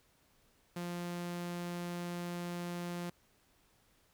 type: tone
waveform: sawtooth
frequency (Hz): 174.61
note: F3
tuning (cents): 0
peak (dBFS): -34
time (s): 0.76-3.1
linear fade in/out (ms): 5
effects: pink hiss -70 dBFS RMS until 4.13 s